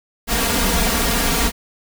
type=noise with comb filter; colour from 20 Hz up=pink; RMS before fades=-18 dBFS; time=0.27-1.52 s; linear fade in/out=50 ms; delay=4.3 ms; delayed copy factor=+0.9; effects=none